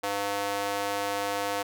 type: tone with high-pass filter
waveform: square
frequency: 100.8 Hz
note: G2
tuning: 49 cents sharp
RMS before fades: -30 dBFS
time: 0.03-1.63 s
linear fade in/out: 10 ms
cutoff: 590 Hz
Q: 1.4
effects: none